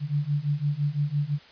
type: beating tone pair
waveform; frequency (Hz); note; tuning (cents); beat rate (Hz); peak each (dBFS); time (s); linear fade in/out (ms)
sine; 142.7 / 148.6; D3 / D3; -49 / +21; 5.9; -27 / -26; 0-1.39; 50
effects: white hiss -51 dBFS RMS until 1.51 s + resampled to 11025 Hz